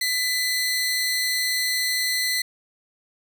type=tone pair together; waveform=sawtooth; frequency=1999 / 4236 Hz; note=B6 / C8; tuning=+20 / +21 cents; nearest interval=octave + minor second; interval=1301 cents; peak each=-20 / -23 dBFS; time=0.01-2.42 s; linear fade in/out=5 ms; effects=none